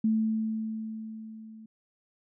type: tone with level ramp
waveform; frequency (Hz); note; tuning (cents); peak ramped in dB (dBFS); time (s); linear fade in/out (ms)
sine; 220; A3; 0; -21 to -45; 0.04-1.66; 5
effects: none